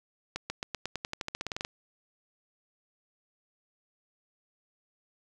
accelerating click train, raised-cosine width 0.2 ms, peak -16 dBFS, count 17, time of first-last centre 0.36-1.649 s, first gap 140 ms, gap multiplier 0.92, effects none

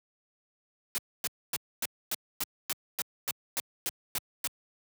white noise bursts, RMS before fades -31 dBFS, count 13, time 0.95-4.473 s, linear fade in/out 0 ms, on 31 ms, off 260 ms, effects high-pass 100 Hz 12 dB/octave

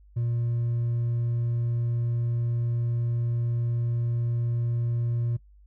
sine tone with hard clipping, 118.4 Hz, A#2, 27 cents sharp, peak -25 dBFS, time 0.16-5.37 s, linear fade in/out 10 ms, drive 2 dB, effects noise-tail reverb RT60 0.1 s tail -19 dB re dry + added 50 Hz sine -51 dBFS peak until 5.66 s

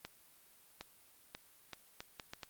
accelerating click train, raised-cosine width 0.2 ms, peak -26 dBFS, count 8, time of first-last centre 0.05-2.432 s, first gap 760 ms, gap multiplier 0.71, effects white hiss -64 dBFS RMS until 2.49 s + Opus 32 kbps

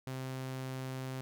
sawtooth tone, 130.81 Hz, C3, in tune, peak -34 dBFS, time 0.07-1.21 s, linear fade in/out 0 ms, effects none

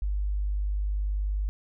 sine tone, 50.1 Hz, G1, 38 cents sharp, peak -25 dBFS, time 0.02-1.49 s, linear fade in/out 0 ms, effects none

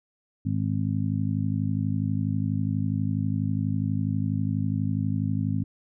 harmonic tone, 52.2 Hz, G#1, 10 cents sharp, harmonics 2 / 3 / 4 / 5, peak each -27 / -29 / -30 / -31 dBFS, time 0.45-5.64 s, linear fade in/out 10 ms, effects none

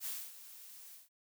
blue noise with ADSR envelope, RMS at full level -39 dBFS, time 0-1.09 s, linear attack 60 ms, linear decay 250 ms, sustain -14 dB, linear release 150 ms, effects none

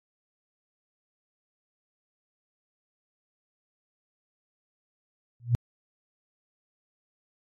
sine tone with exponential growth, 119.6 Hz, A#2, 45 cents sharp, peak -15 dBFS, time 5.4-5.55 s, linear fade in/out 0 ms, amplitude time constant 31 ms, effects AAC 32 kbps

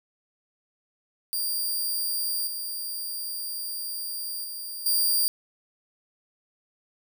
5% pulse tone with level steps, 4769 Hz, D8, 26 cents sharp, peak -19 / -24 / -27 / -14 dBFS, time 1.33-5.28 s, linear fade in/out 0 ms, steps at 2.47 / 4.44 / 4.86 s, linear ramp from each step 2 ms, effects none

